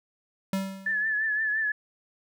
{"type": "tone with exponential decay", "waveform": "square", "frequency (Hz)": 193.1, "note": "G3", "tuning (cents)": -26, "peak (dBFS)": -24, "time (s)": [0.53, 1.13], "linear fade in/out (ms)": 2, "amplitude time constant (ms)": 130}
{"type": "tone with vibrato", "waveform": "sine", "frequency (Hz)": 1735, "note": "A6", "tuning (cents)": -25, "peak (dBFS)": -24, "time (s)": [0.86, 1.72], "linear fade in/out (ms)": 5, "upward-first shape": "triangle", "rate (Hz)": 5.8, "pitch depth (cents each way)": 59}
{"effects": []}